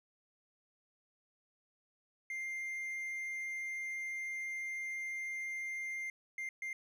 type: tone bursts at uneven times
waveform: triangle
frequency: 2102 Hz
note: C7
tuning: 7 cents sharp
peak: -36 dBFS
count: 3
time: 2.3-6.1 / 6.38-6.49 / 6.62-6.73 s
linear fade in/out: 2 ms
effects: none